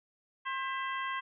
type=harmonic tone with a mistuned harmonic; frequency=532 Hz; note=C5; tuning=29 cents sharp; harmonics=2 / 3 / 4 / 5 / 6; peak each=-35 / -40 / -40 / -45 / -46 dBFS; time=0.45-1.21 s; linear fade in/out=20 ms; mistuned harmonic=4; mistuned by=-110 cents; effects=none

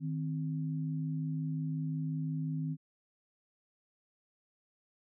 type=tone pair together; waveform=sine; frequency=155.97 / 261.6 Hz; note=D#3 / C4; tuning=+5 / 0 cents; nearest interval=major sixth; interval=895 cents; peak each=-33 / -39 dBFS; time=0-2.77 s; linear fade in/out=50 ms; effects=none

